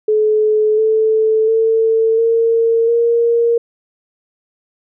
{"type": "tone with pitch steps", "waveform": "sine", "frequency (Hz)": [429.1, 438.4, 447.8, 457.5, 467.4], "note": ["A4", "A4", "A4", "A#4", "A#4"], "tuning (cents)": [-43, -6, 30, -32, 5], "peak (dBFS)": -10, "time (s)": [0.08, 3.58], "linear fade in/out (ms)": 5, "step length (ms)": 700, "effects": []}